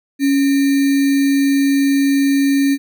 sine tone with sample-and-hold, 277.2 Hz, C#4, in tune, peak -11 dBFS, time 0.19-2.78 s, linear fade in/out 50 ms, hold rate 2100 Hz, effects none

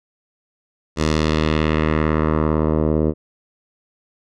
10% pulse tone with low-pass filter sweep, 77.78 Hz, D#2, in tune, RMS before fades -18 dBFS, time 0.96-3.14 s, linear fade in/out 50 ms, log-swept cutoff 6600 to 490 Hz, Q 1.3, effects none

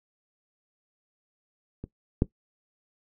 clicks, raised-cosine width 3 ms, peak -23 / -8 dBFS, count 2, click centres 1.84 / 2.221 s, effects noise-tail reverb RT60 0.1 s tail -17 dB re dry

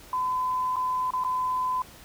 sine tone with dropouts, 1014 Hz, B5, 45 cents sharp, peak -24 dBFS, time 0.13-1.82 s, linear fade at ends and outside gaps 2 ms, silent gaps 0.759-0.766 / 1.106-1.135 / 1.238-1.247 s, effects pink hiss -49 dBFS RMS until 2.04 s

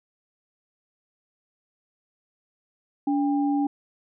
sine tone pair together, 286.4 / 800 Hz, D4 / G5, -43 / +35 cents, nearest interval octave + tritone, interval 1778 cents, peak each -21 / -29 dBFS, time 3.07-3.67 s, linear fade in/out 5 ms, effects none

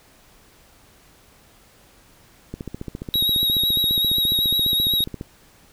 click train, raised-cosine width 3 ms, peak -17 dBFS, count 40, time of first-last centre 2.54-5.211 s, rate 14.6 Hz
square tone with vibrato, 3816 Hz, A#7, 40 cents sharp, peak -18 dBFS, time 3.14-5.04 s, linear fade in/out 0 ms, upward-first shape triangle, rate 7.9 Hz, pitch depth 31 cents each way
effects pink hiss -53 dBFS RMS until 5.72 s

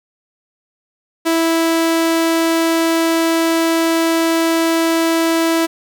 sawtooth tone, 328.9 Hz, E4, 4 cents flat, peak -9 dBFS, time 1.25-5.67 s, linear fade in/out 20 ms, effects 8-bit

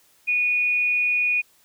sine tone with amplitude modulation, 2460 Hz, D#7, 20 cents flat, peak -17 dBFS, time 0.27-1.42 s, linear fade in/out 20 ms, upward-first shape sine, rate 233 Hz, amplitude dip 30%, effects white hiss -59 dBFS RMS until 1.64 s

